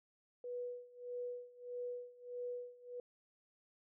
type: tone with tremolo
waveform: sine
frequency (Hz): 490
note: B4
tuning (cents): -14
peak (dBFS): -39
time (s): 0.44-3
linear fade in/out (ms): 2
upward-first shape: sine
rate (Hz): 1.6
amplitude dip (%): 90
effects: none